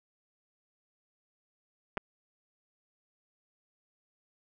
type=clicks; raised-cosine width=0.5 ms; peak=-18 dBFS; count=2; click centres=1.972 / 1.977 s; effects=none